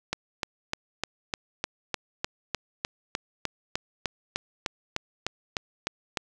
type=click train; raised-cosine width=0.2 ms; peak=-10 dBFS; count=21; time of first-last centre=0.13-6.172 s; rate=3.31 Hz; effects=none